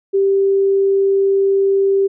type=tone; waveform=sine; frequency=392 Hz; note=G4; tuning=in tune; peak=-11 dBFS; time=0.13-2.08 s; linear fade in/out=20 ms; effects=none